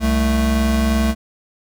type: tone pair together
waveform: square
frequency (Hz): 65.73 / 220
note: C2 / A3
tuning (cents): +9 / 0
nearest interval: octave + major sixth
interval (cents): 2091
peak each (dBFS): -18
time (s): 0-1.15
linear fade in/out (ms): 50
effects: none